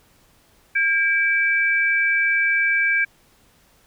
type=tone pair together; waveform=sine; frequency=1612.1 / 2315 Hz; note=G6 / D7; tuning=+48 / -25 cents; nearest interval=tritone; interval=627 cents; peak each=-19 dBFS; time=0.75-3.05 s; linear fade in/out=10 ms; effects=pink hiss -57 dBFS RMS until 3.86 s